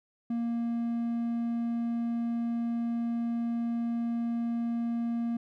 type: tone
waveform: triangle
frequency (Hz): 233.8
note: A#3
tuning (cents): +5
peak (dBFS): -26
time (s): 0.3-5.37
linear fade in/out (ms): 5
effects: none